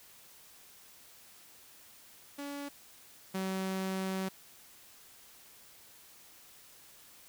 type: tone pair in turn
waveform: sawtooth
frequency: 284.4 / 189.81 Hz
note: C#4 / F#3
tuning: +45 / +44 cents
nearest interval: perfect fifth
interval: 701 cents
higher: first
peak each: -35 / -29 dBFS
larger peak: second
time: 2.38-2.69 / 3.34-4.29 s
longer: second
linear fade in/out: 10 ms
effects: white hiss -57 dBFS RMS until 7.28 s